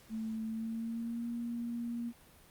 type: tone with pitch glide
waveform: sine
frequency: 221.2 to 235.7 Hz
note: A3 to A#3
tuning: +9 to +19 cents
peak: -35 dBFS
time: 0.09-2.13 s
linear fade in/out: 50 ms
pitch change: +110 cents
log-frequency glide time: 0.45-1.28 s
effects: pink hiss -60 dBFS RMS until 2.5 s + Opus 48 kbps